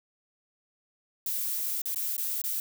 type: noise with dropouts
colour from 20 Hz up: violet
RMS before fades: -31 dBFS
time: 1.26-2.6 s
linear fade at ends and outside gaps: 2 ms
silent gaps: 1.818-1.857 / 1.946-1.959 / 2.167-2.179 / 2.417-2.439 s
effects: none